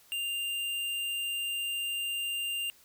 sine tone with hard clipping, 2794 Hz, F7, in tune, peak -32 dBFS, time 0.12-2.7 s, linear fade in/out 0 ms, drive 16 dB, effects white hiss -60 dBFS RMS until 2.84 s

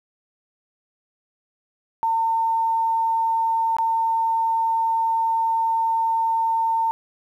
sine tone with dropouts, 905 Hz, A5, 48 cents sharp, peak -18 dBFS, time 2.03-6.91 s, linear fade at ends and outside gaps 0 ms, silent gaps 3.767-3.785 s, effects 9-bit

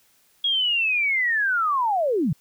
sine linear sweep, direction down, 3322 to 123.47 Hz, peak -19 dBFS, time 0.44-2.33 s, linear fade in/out 5 ms, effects white hiss -61 dBFS RMS until 2.4 s

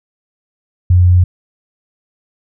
sine tone, 89.5 Hz, F2, 43 cents sharp, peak -5 dBFS, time 0.9-1.24 s, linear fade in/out 5 ms, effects none

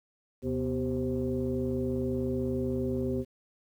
sine tone cluster, 76.1 / 128.6 / 248.7 / 388.8 / 525 Hz, D#2 / C3 / B3 / G4 / C5, -38 / -30 / +12 / -14 / +6 cents, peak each -37 / -35 / -31 / -32 / -37 dBFS, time 0.42-3.25 s, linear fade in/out 50 ms, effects tanh soft clip ceiling -19 dBFS + 10-bit

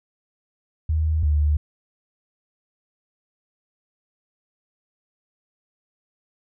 sine tone pair in turn, 78.4 / 74.55 Hz, D#2 / D2, +14 / +27 cents, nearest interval minor second, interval 87 cents, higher first, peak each -18 / -16 dBFS, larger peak second, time 0.89-1.23 / 1.23-1.57 s, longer neither, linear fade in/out 5 ms, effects none

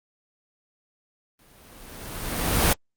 pink noise with exponential growth, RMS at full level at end -17 dBFS, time 1.39-2.73 s, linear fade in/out 2 ms, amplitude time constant 290 ms, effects Opus 32 kbps

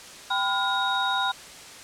sine tone cluster, 784 / 1005 / 1423 / 3766 Hz, G5 / B5 / F6 / A#7, 0 / +30 / +32 / +17 cents, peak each -28 dBFS, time 0.3-1.32 s, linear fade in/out 10 ms, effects white hiss -43 dBFS RMS until 1.83 s + low-pass 8000 Hz 12 dB/octave

